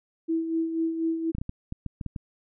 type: tone with tremolo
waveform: sine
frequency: 326.7 Hz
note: E4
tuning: 15 cents flat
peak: -22 dBFS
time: 0.28-1.32 s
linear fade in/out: 20 ms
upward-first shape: sine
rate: 4.1 Hz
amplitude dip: 55%
type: clicks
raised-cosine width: 5 ms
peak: -20 dBFS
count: 9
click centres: 1.35 / 1.384 / 1.415 / 1.494 / 1.724 / 1.863 / 2.012 / 2.063 / 2.162 s
effects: none